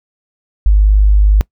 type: tone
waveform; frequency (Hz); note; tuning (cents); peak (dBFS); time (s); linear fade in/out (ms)
sine; 51; G#1; -31; -5; 0.66-1.41; 0
effects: noise-tail reverb RT60 0.1 s tail -23 dB re dry